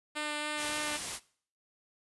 5% pulse tone with vibrato, 299.4 Hz, D4, 33 cents sharp, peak -22 dBFS, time 0.15-0.98 s, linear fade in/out 20 ms, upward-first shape sine, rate 3.5 Hz, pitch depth 10 cents each way
white noise, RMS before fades -37 dBFS, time 0.56-1.2 s, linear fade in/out 50 ms
effects noise-tail reverb RT60 0.5 s tail -20 dB re dry + resampled to 24000 Hz

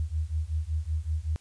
sine beating tone pair, 75.8 / 81.1 Hz, D#2 / E2, -45 / -28 cents, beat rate 5.3 Hz, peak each -30 dBFS, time 0-1.36 s, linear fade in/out 0 ms, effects white hiss -60 dBFS RMS until 1.4 s + resampled to 22050 Hz

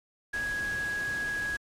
sine tone in noise, 1661.2 Hz, G#6, in tune, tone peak -29 dBFS, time 0.33-1.57 s, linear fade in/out 10 ms, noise pink, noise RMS -41 dBFS, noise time 0.33-1.57 s, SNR +9 dB, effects low-pass 10000 Hz 12 dB/octave + MP3 96 kbps

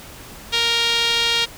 sawtooth tone with band-pass filter, 466.2 Hz, A#4, in tune, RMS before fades -19 dBFS, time 0.52-1.46 s, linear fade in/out 20 ms, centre 3500 Hz, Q 2.7, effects pink hiss -39 dBFS RMS until 1.57 s

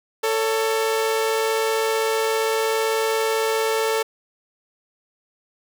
sawtooth tone pair together, 444.8 / 560.4 Hz, A4 / C#5, +19 / +19 cents, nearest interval major third, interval 400 cents, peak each -16 / -24 dBFS, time 0.23-4.03 s, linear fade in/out 10 ms, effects none

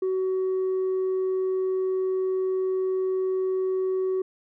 triangle tone with tanh clipping, 375.7 Hz, F#4, 26 cents sharp, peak -23 dBFS, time 0.02-4.22 s, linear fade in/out 5 ms, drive 6 dB, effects none

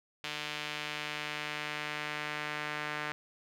sawtooth tone with band-pass filter sweep, 150 Hz, D3, 37 cents sharp, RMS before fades -38 dBFS, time 0.24-3.12 s, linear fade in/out 0 ms, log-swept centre 3000 to 1800 Hz, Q 1.5, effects none

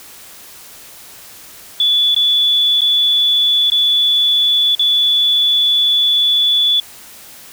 sine tone with dropouts, 3446 Hz, A7, 37 cents flat, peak -10 dBFS, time 1.8-6.8 s, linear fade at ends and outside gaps 2 ms, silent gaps 2.147-2.163 / 2.808-2.817 / 3.701-3.719 / 4.751-4.794 s, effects white hiss -38 dBFS RMS until 7.52 s

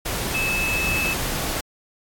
sine tone in noise, 2604 Hz, E7, 22 cents flat, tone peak -22 dBFS, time 0.34-1.14 s, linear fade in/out 10 ms, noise pink, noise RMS -26 dBFS, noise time 0.05-1.61 s, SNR +1 dB, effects AAC 64 kbps

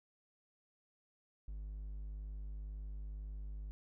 triangle tone, 51 Hz, G#1, 31 cents flat, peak -40 dBFS, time 1.48-3.71 s, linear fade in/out 0 ms, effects none

